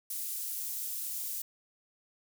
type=high-pass noise; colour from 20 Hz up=pink; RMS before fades=-37 dBFS; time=0.1-1.42 s; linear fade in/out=5 ms; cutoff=11000 Hz; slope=12 dB/octave; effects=none